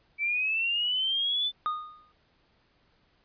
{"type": "linear sweep", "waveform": "sine", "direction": "up", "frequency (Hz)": [2300, 3534], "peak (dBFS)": -25, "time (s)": [0.18, 1.52], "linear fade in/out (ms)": 50}
{"type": "tone with exponential decay", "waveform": "triangle", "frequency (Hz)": 1231, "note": "D#6", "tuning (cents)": -19, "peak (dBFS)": -22, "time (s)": [1.66, 2.12], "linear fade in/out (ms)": 0, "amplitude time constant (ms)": 100}
{"effects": ["pink hiss -67 dBFS RMS until 3.24 s", "resampled to 11025 Hz"]}